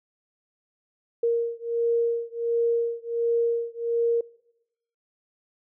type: beating tone pair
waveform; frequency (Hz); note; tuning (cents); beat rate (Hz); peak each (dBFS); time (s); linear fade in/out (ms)
sine; 466.2 / 467.6; A#4 / A#4; 0 / +5; 1.4; -25; 1.23-4.21; 5
effects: noise-tail reverb RT60 0.9 s tail -24 dB re dry

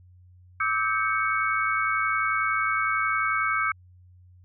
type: tone cluster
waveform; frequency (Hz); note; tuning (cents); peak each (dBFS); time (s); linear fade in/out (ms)
sine; 1175 / 1286 / 1567 / 2225; D6 / E6 / G6 / C#7; +1 / -43 / -1 / +6; -31 / -26 / -28 / -28; 0.6-3.72; 5
effects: added 90 Hz sine -50 dBFS peak until 4.44 s

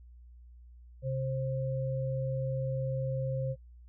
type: tone pair together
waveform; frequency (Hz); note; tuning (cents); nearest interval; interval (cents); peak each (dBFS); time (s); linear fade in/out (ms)
sine; 132.2 / 529.3; C3 / C5; +18 / +20; 2 octaves; 2402; -31 / -35; 1.02-3.56; 50
effects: noise-tail reverb RT60 0.1 s tail -22 dB re dry + added 60 Hz sine -50 dBFS peak until 3.88 s

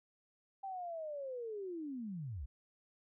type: linear sweep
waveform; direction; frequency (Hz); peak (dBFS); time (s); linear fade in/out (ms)
sine; down; 790 to 55; -40; 0.63-2.46; 10
effects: none

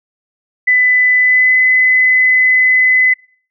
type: tone with pitch glide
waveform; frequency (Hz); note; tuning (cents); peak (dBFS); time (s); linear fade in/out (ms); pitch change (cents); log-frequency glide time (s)
sine; 2000 to 2019; B6 to B6; +21 to +38; -7; 0.67-3.14; 10; +17; 1.2-1.56
effects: noise-tail reverb RT60 0.5 s tail -25 dB re dry

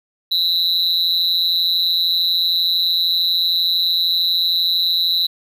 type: tone with amplitude modulation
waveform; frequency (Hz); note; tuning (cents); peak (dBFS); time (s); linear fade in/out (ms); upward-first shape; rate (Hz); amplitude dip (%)
triangle; 3949; B7; -1; -9; 0.31-5.27; 10; sine; 173; 100
effects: none

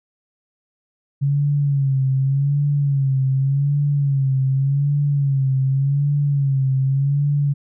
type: tone with vibrato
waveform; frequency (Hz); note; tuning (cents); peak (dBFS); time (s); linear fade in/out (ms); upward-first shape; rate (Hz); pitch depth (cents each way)
sine; 138.59; C#3; 0; -15; 1.21-7.54; 20; sine; 0.86; 73
effects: none

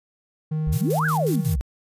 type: tone with pitch glide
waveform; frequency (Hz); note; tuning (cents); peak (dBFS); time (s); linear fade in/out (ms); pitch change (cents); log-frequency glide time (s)
triangle; 155.56 to 157.19; D#3 to D#3; 0 to +18; -20; 0.51-1.56; 10; +18; 0.95-1.42
type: exponential two-way sweep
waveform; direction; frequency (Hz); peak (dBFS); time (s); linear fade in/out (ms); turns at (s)
sine; up then down; 51 to 1686 to 51; -21; 0.67-1.61; 0; 1.06
type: noise with tremolo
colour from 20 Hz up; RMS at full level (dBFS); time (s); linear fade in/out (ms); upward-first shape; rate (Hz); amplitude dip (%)
blue; -34; 0.72-1.56; 10; square; 5.5; 75
effects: resampled to 32000 Hz

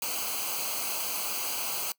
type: noise with comb filter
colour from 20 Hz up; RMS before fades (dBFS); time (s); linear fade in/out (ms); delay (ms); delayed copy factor
white; -32; 0.02-1.92; 2; 0.55; -0.8
effects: noise-tail reverb RT60 0.1 s tail -22 dB re dry

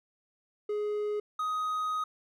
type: tone pair in turn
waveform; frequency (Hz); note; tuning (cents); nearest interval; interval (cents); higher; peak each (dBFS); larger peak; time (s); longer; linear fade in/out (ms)
triangle; 418.2 / 1253.2; G#4 / D#6; +12 / +12; octave + perfect fifth; 1900; second; -27; neither; 0.69-1.2 / 1.39-2.04; second; 5
effects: none

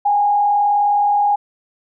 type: tone with frequency modulation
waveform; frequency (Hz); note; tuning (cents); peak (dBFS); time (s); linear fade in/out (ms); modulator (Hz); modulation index
sine; 820; G#5; -22; -12; 0.05-1.36; 10; 39.1; 0.43
effects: none

